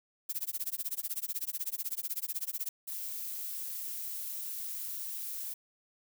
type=noise with tremolo; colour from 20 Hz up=violet; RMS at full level=-33 dBFS; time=0.29-2.69 s; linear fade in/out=5 ms; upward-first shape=sine; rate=16 Hz; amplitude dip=100%
type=noise; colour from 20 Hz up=violet; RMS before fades=-39 dBFS; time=2.87-5.54 s; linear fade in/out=10 ms
effects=none